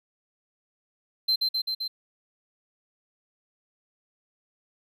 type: tone with echo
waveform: triangle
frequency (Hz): 4109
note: C8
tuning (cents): -32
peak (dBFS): -19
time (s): 1.28-1.36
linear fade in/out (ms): 10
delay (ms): 130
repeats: 4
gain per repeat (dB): -2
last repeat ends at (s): 1.88
effects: none